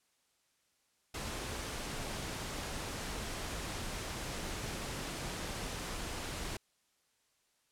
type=noise; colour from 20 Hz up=pink; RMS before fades=-40 dBFS; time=1.14-6.57 s; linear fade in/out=5 ms; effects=white hiss -75 dBFS RMS until 7.71 s + low-pass 10000 Hz 12 dB/octave